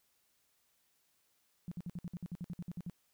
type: tone bursts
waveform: sine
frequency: 174.61 Hz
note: F3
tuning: in tune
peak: -38 dBFS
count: 14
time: 1.68-2.898 s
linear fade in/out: 0 ms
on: 35 ms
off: 56 ms
effects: white hiss -75 dBFS RMS until 3.13 s